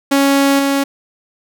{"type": "tone with level steps", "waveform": "sawtooth", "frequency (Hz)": 277.2, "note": "C#4", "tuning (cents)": 0, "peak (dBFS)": [-6, -9], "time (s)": [0.11, 0.84], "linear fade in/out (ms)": 10, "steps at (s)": 0.59, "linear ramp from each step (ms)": 2, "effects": []}